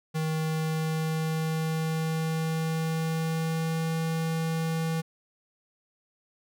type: tone with pitch glide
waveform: square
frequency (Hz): 158.1 to 162.36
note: D#3 to E3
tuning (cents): +28 to -26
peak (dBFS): -27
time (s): 0.14-5.02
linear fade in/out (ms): 20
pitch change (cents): +46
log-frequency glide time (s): 0.3-3.94
effects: none